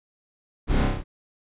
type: noise with echo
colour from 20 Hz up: brown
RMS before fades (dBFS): -21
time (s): 0.67-0.89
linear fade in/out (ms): 50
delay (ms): 30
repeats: 5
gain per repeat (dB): -2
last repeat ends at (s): 1.04
effects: resampled to 8000 Hz